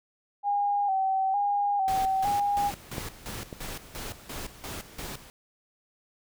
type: tone with vibrato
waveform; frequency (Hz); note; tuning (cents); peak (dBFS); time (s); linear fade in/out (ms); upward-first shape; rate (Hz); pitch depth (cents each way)
sine; 790; G5; +13; -23; 0.43-2.72; 50; square; 1.1; 50
type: noise with tremolo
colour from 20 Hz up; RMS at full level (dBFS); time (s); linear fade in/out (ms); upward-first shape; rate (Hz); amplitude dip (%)
pink; -37; 1.88-5.3; 0; square; 2.9; 75
type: clicks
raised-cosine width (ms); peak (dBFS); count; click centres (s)
2; -19 / -23; 2; 2.982 / 3.528
effects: none